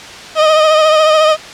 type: tone with vibrato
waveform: 30% pulse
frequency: 622.3 Hz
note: D#5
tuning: in tune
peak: -4 dBFS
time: 0.35-1.37 s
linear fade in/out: 50 ms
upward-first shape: triangle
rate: 14 Hz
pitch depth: 44 cents each way
effects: white hiss -30 dBFS RMS until 1.53 s + low-pass 5000 Hz 12 dB/octave